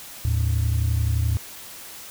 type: tone pair together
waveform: sine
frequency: 77.78 / 109.38 Hz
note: D#2 / A2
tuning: 0 / -10 cents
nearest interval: tritone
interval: 590 cents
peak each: -20 dBFS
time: 0.25-1.37 s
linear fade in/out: 0 ms
effects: tanh soft clip ceiling -15 dBFS + white hiss -40 dBFS RMS until 2.1 s